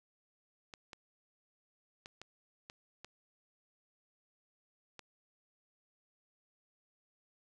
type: clicks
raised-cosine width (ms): 0.2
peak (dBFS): -30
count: 7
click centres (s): 0.738 / 0.932 / 2.059 / 2.216 / 2.699 / 3.046 / 4.993
effects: none